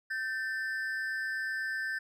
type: ring-modulated tone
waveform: triangle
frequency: 1665 Hz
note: G#6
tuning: 4 cents sharp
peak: -27 dBFS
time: 0.1-1.99 s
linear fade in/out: 10 ms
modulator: 114 Hz
effects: none